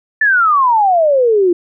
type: exponential sweep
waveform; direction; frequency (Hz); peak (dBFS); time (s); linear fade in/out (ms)
sine; down; 1781 to 340; -8; 0.21-1.53; 5
effects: none